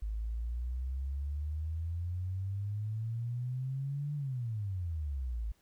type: exponential two-way sweep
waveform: sine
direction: up then down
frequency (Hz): 52 to 148.2 to 52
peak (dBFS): -33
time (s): 0.02-5.52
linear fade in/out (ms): 5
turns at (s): 4.15
effects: pink hiss -71 dBFS RMS until 5.61 s